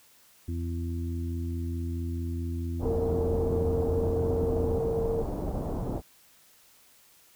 harmonic tone, 84.6 Hz, E2, 45 cents sharp, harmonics 1 / 2 / 3 / 4, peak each -30 / -44 / -37 / -41 dBFS, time 0.48-4.78 s, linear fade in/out 5 ms
pink low-pass noise, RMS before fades -32 dBFS, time 2.79-6.02 s, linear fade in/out 50 ms, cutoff 780 Hz, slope 24 dB/octave
sine tone, 456.1 Hz, A#4, 38 cents flat, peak -27 dBFS, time 2.85-5.22 s, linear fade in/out 5 ms
effects white hiss -59 dBFS RMS until 7.35 s

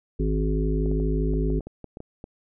harmonic tone, 52.5 Hz, G#1, 19 cents sharp, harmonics 1 / 3 / 5 / 7 / 8, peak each -23 / -28 / -30 / -31 / -32 dBFS, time 0.19-1.6 s, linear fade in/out 10 ms
clicks, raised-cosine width 2 ms, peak -24 dBFS, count 11, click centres 0.86 / 0.915 / 1 / 1.337 / 1.502 / 1.607 / 1.67 / 1.843 / 1.971 / 2.004 / 2.241 s
effects none

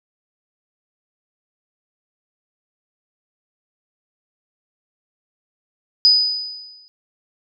sine tone with exponential decay, 4978 Hz, D#8, in tune, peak -7 dBFS, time 6.05-6.88 s, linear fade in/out 0 ms, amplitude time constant 180 ms, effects none

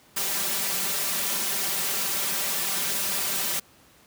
white noise with comb filter, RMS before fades -27 dBFS, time 0.16-3.6 s, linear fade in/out 10 ms, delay 5.1 ms, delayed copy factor +0.85, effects pink hiss -56 dBFS RMS until 4.06 s + high-pass 80 Hz 12 dB/octave

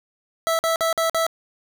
25% pulse tone bursts, 656 Hz, E5, 9 cents flat, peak -15 dBFS, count 5, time 0.47-1.266 s, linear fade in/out 0 ms, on 120 ms, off 49 ms, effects none

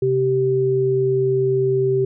sine tone pair together, 132.5 / 388 Hz, C3 / G4, +22 / -18 cents, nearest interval octave + perfect fifth, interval 1860 cents, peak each -22 / -16 dBFS, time 0.02-2.05 s, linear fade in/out 5 ms, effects none

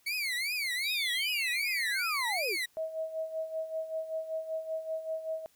30% pulse tone with vibrato, 2200 Hz, C#7, 14 cents flat, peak -28 dBFS, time 0.06-2.66 s, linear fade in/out 10 ms, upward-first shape triangle, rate 2.6 Hz, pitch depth 260 cents each way
sine linear sweep, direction down, 3951 to 293.7 Hz, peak -33 dBFS, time 0.82-2.57 s, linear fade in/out 50 ms
sine tone with tremolo, 640 Hz, D#5, 49 cents sharp, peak -30 dBFS, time 2.77-5.46 s, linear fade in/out 0 ms, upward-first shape sine, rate 5.2 Hz, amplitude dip 70%
effects white hiss -67 dBFS RMS until 5.55 s

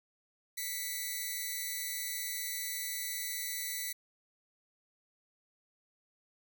5% pulse tone pair together, 1977.9 / 2217 Hz, B6 / C#7, +2 / 0 cents, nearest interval major second, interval 198 cents, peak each -26 / -32 dBFS, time 0.57-3.93 s, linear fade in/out 10 ms, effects none

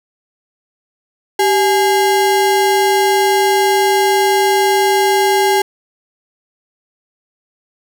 square ring-modulated tone, 614 Hz, D#5, 23 cents flat, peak -8 dBFS, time 1.39-5.62 s, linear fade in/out 5 ms, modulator 225 Hz, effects none

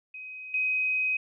sine tone with level steps, 2521 Hz, D#7, 22 cents sharp, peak -38 / -24 dBFS, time 0.14-1.17 s, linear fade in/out 5 ms, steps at 0.54 s, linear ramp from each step 2 ms, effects none

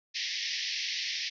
white band-pass noise, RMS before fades -34 dBFS, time 0.14-1.3 s, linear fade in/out 20 ms, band 1800 to 5800 Hz, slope 96 dB/octave, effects none

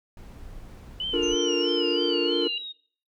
brown noise, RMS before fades -42 dBFS, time 0.17-1.35 s, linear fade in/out 2 ms
sine tone with vibrato, 2954 Hz, F#7, 3 cents flat, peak -27 dBFS, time 1-2.58 s, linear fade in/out 2 ms, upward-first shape sine, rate 3.1 Hz, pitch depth 98 cents each way
triangle chord, Bb major seventh, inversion first, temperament just, 291.4 / 349.6 / 437 / 466.2 Hz, D4 / F4 / A4 / Bb4, -13 / +2 / -12 / 0 cents, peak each -27 / -25 / -31 / -25 dBFS, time 1.13-2.48 s, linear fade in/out 10 ms
sine exponential sweep, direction down, 6272 to 3700 Hz, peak -34 dBFS, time 1.22-2.73 s, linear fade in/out 20 ms
effects noise-tail reverb RT60 0.5 s tail -23 dB re dry

